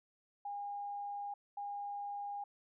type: tone bursts at uneven times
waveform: sine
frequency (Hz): 812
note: G#5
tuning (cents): -39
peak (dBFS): -39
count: 2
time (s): 0.45-1.34 / 1.57-2.44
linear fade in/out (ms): 5
effects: none